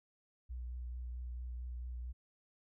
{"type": "tone with vibrato", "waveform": "sine", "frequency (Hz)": 61.1, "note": "B1", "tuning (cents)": -18, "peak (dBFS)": -40, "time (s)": [0.49, 2.13], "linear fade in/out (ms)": 20, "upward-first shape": "triangle", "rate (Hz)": 4.5, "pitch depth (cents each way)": 24, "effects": []}